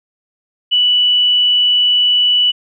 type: tone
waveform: sine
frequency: 2960 Hz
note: F#7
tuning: in tune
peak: -9 dBFS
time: 0.71-2.52 s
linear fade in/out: 20 ms
effects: none